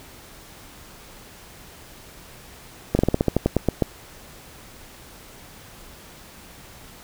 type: slowing click train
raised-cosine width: 2 ms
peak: -4 dBFS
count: 12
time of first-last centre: 2.95-3.823 s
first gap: 40 ms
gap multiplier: 1.13
effects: pink hiss -45 dBFS RMS until 7.03 s